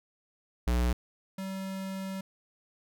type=tone pair in turn; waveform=square; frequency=60.4 / 191.76 Hz; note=B1 / G3; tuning=-38 / -38 cents; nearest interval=octave + minor sixth; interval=2000 cents; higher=second; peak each=-25 / -35 dBFS; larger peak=first; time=0.67-0.93 / 1.38-2.21 s; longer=second; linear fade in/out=5 ms; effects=none